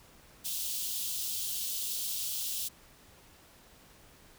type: high-pass noise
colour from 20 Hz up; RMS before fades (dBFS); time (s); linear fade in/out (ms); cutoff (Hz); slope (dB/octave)
white; -35; 0.44-2.69; 20; 2900; 48
effects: pink hiss -58 dBFS RMS until 4.38 s